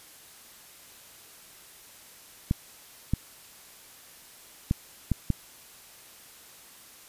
clicks, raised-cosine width 5 ms, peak -11 dBFS, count 5, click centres 2.511 / 3.136 / 4.711 / 5.117 / 5.303 s, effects white hiss -51 dBFS RMS until 7.08 s + resampled to 32000 Hz

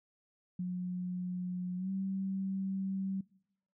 sine tone with pitch glide, 180.6 to 192.45 Hz, F#3 to G3, -42 to -32 cents, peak -33 dBFS, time 0.59-3.21 s, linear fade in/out 5 ms, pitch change +110 cents, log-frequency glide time 1.77-1.9 s, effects noise-tail reverb RT60 0.8 s tail -23 dB re dry

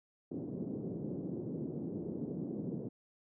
pink band-pass noise, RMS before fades -40 dBFS, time 0.31-2.89 s, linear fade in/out 5 ms, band 150 to 400 Hz, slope 24 dB/octave, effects none

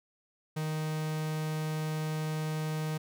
45% pulse tone, 155.56 Hz, D#3, in tune, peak -31 dBFS, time 0.56-2.98 s, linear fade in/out 10 ms, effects none

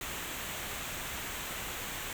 pink noise with comb filter, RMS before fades -39 dBFS, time 0.01-2.13 s, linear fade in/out 2 ms, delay 0.2 ms, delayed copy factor -0.5, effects none

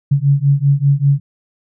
sine beating tone pair, 138.2 / 143.3 Hz, C#3 / D3, -5 / -42 cents, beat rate 5.1 Hz, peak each -13 dBFS, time 0.11-1.2 s, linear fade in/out 10 ms, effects none

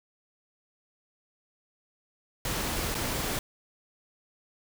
pink noise with dropouts, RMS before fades -31 dBFS, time 2.45-3.39 s, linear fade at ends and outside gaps 2 ms, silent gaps 2.945-2.95 s, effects none

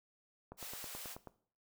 click train, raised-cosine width 1 ms, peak -33 dBFS, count 8, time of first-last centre 0.52-1.273 s, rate 9.3 Hz
white high-pass noise, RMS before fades -47 dBFS, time 0.57-1.17 s, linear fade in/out 50 ms, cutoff 420 Hz, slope 96 dB/octave
effects noise-tail reverb RT60 0.5 s tail -17 dB re dry

